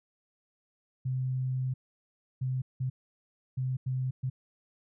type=tone bursts at uneven times; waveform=sine; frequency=129.3 Hz; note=C3; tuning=20 cents flat; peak=-28 dBFS; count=6; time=1.05-1.74 / 2.41-2.62 / 2.8-2.9 / 3.57-3.77 / 3.86-4.11 / 4.23-4.3 s; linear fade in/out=10 ms; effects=none